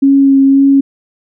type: tone with vibrato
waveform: sine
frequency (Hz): 273.7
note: C#4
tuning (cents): -22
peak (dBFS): -4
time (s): 0.02-0.81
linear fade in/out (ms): 10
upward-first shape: sine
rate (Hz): 1.9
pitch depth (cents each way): 14
effects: none